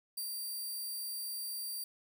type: tone with ADSR envelope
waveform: 5% pulse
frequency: 4708 Hz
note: D8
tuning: 3 cents sharp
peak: -29 dBFS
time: 0.17-1.84 s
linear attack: 8 ms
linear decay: 87 ms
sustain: -2 dB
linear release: 4 ms
effects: none